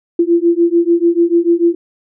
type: beating tone pair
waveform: sine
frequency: 337.7 / 344.5 Hz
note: E4 / F4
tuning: +42 / -24 cents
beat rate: 6.8 Hz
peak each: -12 dBFS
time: 0.19-1.75 s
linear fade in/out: 5 ms
effects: none